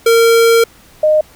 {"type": "tone pair in turn", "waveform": ["square", "sine"], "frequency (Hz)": [460, 614.8], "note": ["A#4", "D#5"], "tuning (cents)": [-23, -21], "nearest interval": "perfect fourth", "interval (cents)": 502, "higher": "second", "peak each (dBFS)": -7, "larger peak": "neither", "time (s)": [[0.06, 0.64], [1.03, 1.21]], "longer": "first", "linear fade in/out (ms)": 5, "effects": ["pink hiss -44 dBFS RMS until 1.35 s"]}